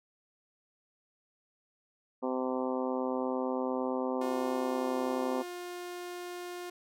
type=harmonic tone; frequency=128.8 Hz; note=C3; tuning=27 cents flat; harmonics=2 / 3 / 4 / 5 / 6 / 7 / 8 / 9; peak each=-34 / -37 / -35 / -42 / -42 / -41 / -43 / -46 dBFS; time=2.22-5.43 s; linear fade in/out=20 ms
type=tone with pitch glide; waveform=sawtooth; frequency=357.4 to 354.7 Hz; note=F4 to F4; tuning=+40 to +27 cents; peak=-35 dBFS; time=4.21-6.7 s; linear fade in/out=5 ms; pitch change=-13 cents; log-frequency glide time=4.62-4.8 s
effects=none